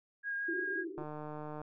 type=tone with vibrato; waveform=sine; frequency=1631 Hz; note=G#6; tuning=32 cents flat; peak=-34 dBFS; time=0.23-0.85 s; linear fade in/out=50 ms; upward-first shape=sine; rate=5.8 Hz; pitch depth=12 cents each way
type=band-pass noise; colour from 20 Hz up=white; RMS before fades=-41 dBFS; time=0.48-1.04 s; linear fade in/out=5 ms; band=330 to 380 Hz; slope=96 dB/octave
type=click train; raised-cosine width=1 ms; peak=-30 dBFS; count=97; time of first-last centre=0.98-1.616 s; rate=151 Hz
effects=none